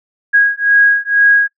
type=beating tone pair; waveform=sine; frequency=1645 / 1647.1 Hz; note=G#6 / G#6; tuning=-17 / -15 cents; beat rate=2.1 Hz; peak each=-11 dBFS; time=0.33-1.48 s; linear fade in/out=20 ms; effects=noise-tail reverb RT60 0.1 s tail -22 dB re dry